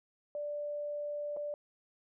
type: tone with dropouts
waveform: sine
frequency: 587.3 Hz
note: D5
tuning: in tune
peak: -35 dBFS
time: 0.35-1.54 s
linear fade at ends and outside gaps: 1 ms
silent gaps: 1.365-1.37 s
effects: none